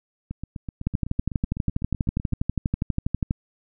two click trains, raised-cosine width 5 ms, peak -10 / -19 dBFS, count 31 / 17, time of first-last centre 0.87-3.309 / 0.31-2.325 s, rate 12.3 / 7.94 Hz, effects none

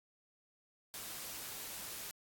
white noise, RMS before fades -45 dBFS, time 0.94-2.11 s, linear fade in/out 0 ms, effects AAC 64 kbps

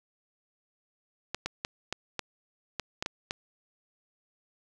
clicks, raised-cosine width 0.2 ms, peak -14 dBFS, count 9, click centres 1.346 / 1.46 / 1.649 / 1.926 / 2.193 / 2.797 / 3.025 / 3.061 / 3.309 s, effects 9-bit

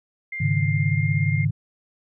sine tone with pitch glide, 2100 to 2115 Hz, C7 to C7, +6 to +18 cents, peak -28 dBFS, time 0.32-1.45 s, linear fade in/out 5 ms, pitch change +12 cents, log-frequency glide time 0.52-1.09 s
sine chord, Ab suspended fourth, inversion none, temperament equal, 103.83 / 138.59 / 155.56 Hz, Ab2 / Db3 / Eb3, 0 / 0 / 0 cents, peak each -23 dBFS, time 0.4-1.51 s, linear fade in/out 10 ms
effects none

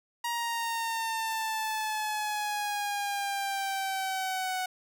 sawtooth exponential sweep, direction down, 947 to 740 Hz, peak -26 dBFS, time 0.24-4.66 s, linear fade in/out 5 ms, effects none

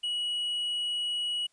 triangle tone, 2925 Hz, F#7, 21 cents flat, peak -27 dBFS, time 0.03-1.47 s, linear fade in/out 10 ms, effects white hiss -69 dBFS RMS until 1.52 s + resampled to 22050 Hz

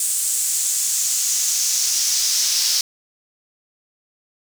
brown noise with high-pass filter sweep, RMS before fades -20 dBFS, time 0-2.81 s, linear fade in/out 2 ms, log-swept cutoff 8200 to 5200 Hz, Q 3, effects none

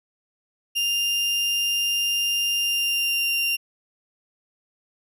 35% pulse tone with pitch glide, 2800 to 2777 Hz, F7 to F7, +4 to -10 cents, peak -19 dBFS, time 0.75-3.57 s, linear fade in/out 20 ms, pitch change -14 cents, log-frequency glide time 2.58-3.31 s, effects none

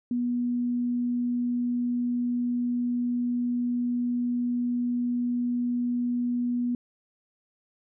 sine tone, 243.1 Hz, B3, 27 cents flat, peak -24 dBFS, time 0.11-6.75 s, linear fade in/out 2 ms, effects none

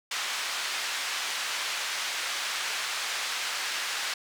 pink band-pass noise, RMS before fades -32 dBFS, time 0.11-4.14 s, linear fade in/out 5 ms, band 1400 to 6400 Hz, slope 12 dB/octave, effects none

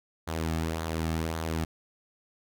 sawtooth tone with flanger, 80.9 Hz, E2, 32 cents flat, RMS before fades -31 dBFS, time 0.27-1.65 s, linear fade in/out 10 ms, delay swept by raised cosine 0.37 to 2.07 ms, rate 1.8 Hz, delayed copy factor -0.5, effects none

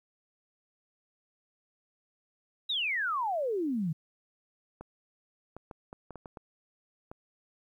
sine exponential sweep, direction down, 3951 to 149.1 Hz, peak -28 dBFS, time 2.69-3.93 s, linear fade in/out 10 ms
clicks, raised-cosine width 1 ms, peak -29 dBFS, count 9, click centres 4.81 / 5.566 / 5.712 / 5.929 / 6.107 / 6.157 / 6.258 / 6.372 / 7.115 s
effects 11-bit

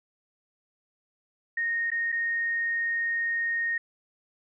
sine tone with dropouts, 1855 Hz, A#6, 9 cents flat, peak -25 dBFS, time 1.57-3.78 s, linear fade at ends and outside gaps 5 ms, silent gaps 1.904-1.916 / 2.12-2.124 s, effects none

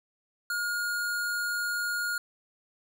square tone, 1428 Hz, F6, 38 cents sharp, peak -29 dBFS, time 0.5-2.18 s, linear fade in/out 2 ms, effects none

